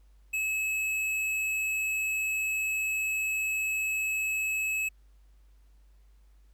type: tone with tanh clipping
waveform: sine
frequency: 2585 Hz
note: E7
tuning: 34 cents flat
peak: -29 dBFS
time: 0.33-4.89 s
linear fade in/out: 10 ms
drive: 14 dB
effects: added 50 Hz sine -55 dBFS peak until 6.53 s + pink hiss -73 dBFS RMS until 6.53 s